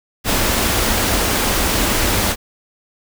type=band-stop noise; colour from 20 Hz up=pink; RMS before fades=-17 dBFS; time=0.24-2.36 s; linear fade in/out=50 ms; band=120 to 170 Hz; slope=96 dB/octave; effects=none